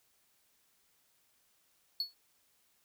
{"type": "tone with exponential decay", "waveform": "triangle", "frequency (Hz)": 4394, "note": "C#8", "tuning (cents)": -16, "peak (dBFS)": -27, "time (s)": [2, 2.14], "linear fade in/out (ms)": 2, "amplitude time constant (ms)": 29, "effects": ["white hiss -72 dBFS RMS until 2.84 s"]}